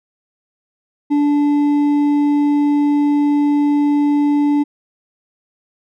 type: tone with hard clipping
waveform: triangle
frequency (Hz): 290.8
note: D4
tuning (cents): -17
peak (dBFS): -13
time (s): 1.1-4.64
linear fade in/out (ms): 20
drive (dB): 8
effects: none